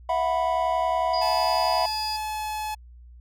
triangle chord, E suspended second, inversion none, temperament equal with one note detuned, 659.3 / 730.2 / 987.8 Hz, E5 / F#5 / B5, 0 / -23 / 0 cents, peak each -24 dBFS, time 0.09-1.86 s, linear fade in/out 5 ms
sine tone, 4896 Hz, D#8, 29 cents flat, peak -29 dBFS, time 1.13-2.17 s, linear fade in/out 10 ms
45% pulse tone with pitch glide, 866 to 856.1 Hz, A5 to A5, -28 to -48 cents, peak -28 dBFS, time 1.21-2.75 s, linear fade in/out 10 ms, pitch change -20 cents, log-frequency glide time 1.63-2.46 s
effects added 60 Hz sine -44 dBFS peak until 3.2 s

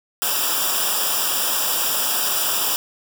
white noise with comb filter, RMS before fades -21 dBFS, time 0.22-2.76 s, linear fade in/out 0 ms, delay 0.47 ms, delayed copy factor -1, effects none

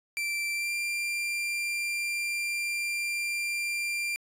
40% pulse tone with pitch glide, 2345 to 2378 Hz, D7 to D7, -3 to +21 cents, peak -28 dBFS, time 0.17-4.16 s, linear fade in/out 0 ms, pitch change +24 cents, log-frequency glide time 0.53-0.73 s, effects resampled to 32000 Hz

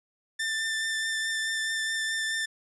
sawtooth tone with vibrato, 1782 Hz, A6, 22 cents sharp, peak -24 dBFS, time 0.39-2.46 s, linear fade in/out 10 ms, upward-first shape triangle, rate 4.7 Hz, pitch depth 15 cents each way, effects resampled to 24000 Hz

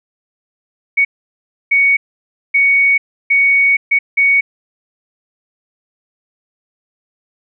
sine tone bursts at uneven times, 2232 Hz, C#7, 11 cents sharp, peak -8 dBFS, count 6, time 0.97-1.05 / 1.71-1.97 / 2.54-2.98 / 3.3-3.77 / 3.91-3.99 / 4.17-4.41 s, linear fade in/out 10 ms, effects none

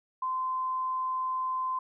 sine tone, 1033 Hz, C6, 22 cents flat, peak -28 dBFS, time 0.22-1.79 s, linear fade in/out 5 ms, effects none

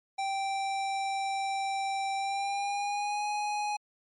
square tone with pitch glide, 782 to 833.3 Hz, G5 to G#5, -4 to +6 cents, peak -30 dBFS, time 0.18-3.77 s, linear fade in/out 10 ms, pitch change +110 cents, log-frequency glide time 2.16-3.25 s, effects low-pass 8000 Hz 12 dB/octave + MP3 48 kbps

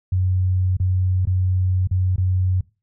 sine tone with dropouts, 92.4 Hz, F#2, 2 cents flat, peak -16 dBFS, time 0.12-2.61 s, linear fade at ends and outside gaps 5 ms, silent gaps 0.769-0.799 / 1.254-1.271 / 1.873-1.911 / 2.161-2.18 s, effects noise-tail reverb RT60 0.3 s tail -21 dB re dry

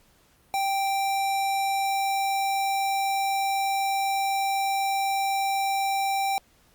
square tone, 784 Hz, G5, in tune, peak -24 dBFS, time 0.54-6.38 s, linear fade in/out 0 ms, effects pink hiss -61 dBFS RMS until 6.74 s + Opus 48 kbps

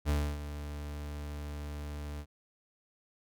40% pulse tone with ADSR envelope, 73.42 Hz, D2, in tune, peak -25 dBFS, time 0.05-2.26 s, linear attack 43 ms, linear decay 280 ms, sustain -12 dB, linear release 64 ms, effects none

